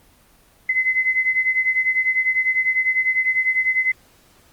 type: beating tone pair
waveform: sine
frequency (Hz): 2042 / 2052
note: C7 / C7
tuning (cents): -43 / -34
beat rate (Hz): 10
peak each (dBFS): -18 / -22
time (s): 0.69-3.92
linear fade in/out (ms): 5
effects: pink hiss -54 dBFS RMS until 4.52 s + Opus 24 kbps